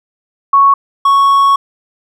sine / triangle tone pair in turn, 1108.7 / 1108.7 Hz, C#6 / C#6, 0 / 0 cents, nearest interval unison, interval 0 cents, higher neither, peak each -4 dBFS, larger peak neither, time 0.53-0.74 / 1.05-1.56 s, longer second, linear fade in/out 5 ms, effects none

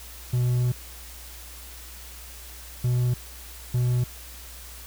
triangle tone bursts at uneven times, 123.47 Hz, B2, in tune, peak -18 dBFS, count 3, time 0.33-0.72 / 2.84-3.14 / 3.74-4.04 s, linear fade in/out 5 ms, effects added 60 Hz sine -43 dBFS peak until 4.86 s + white hiss -44 dBFS RMS until 4.86 s

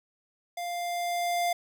square tone with level ramp, 698.5 Hz, F5, in tune, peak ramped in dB -33 to -25 dBFS, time 0.57-1.53 s, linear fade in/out 5 ms, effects none

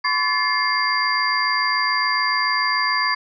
sine tone cluster, 1020 / 1127 / 1736 / 2114 / 4750 Hz, C6 / C#6 / A6 / C7 / D8, -44 / +28 / -24 / +17 / +19 cents, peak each -24 dBFS, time 0.04-3.15 s, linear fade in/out 10 ms, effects none

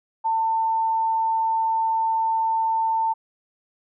sine tone, 896 Hz, A5, 31 cents sharp, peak -19 dBFS, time 0.24-3.14 s, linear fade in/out 20 ms, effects none

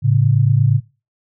sine tone pair together, 110 / 138.59 Hz, A2 / C#3, 0 / 0 cents, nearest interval major third, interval 400 cents, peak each -13 dBFS, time 0.02-0.81 s, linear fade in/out 50 ms, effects noise-tail reverb RT60 0.3 s tail -22 dB re dry

